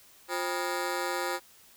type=ring-modulated tone; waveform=15% pulse; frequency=441.9 Hz; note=A4; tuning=7 cents sharp; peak=-20 dBFS; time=0.28-1.4 s; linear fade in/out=50 ms; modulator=87.9 Hz; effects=white hiss -57 dBFS RMS until 1.76 s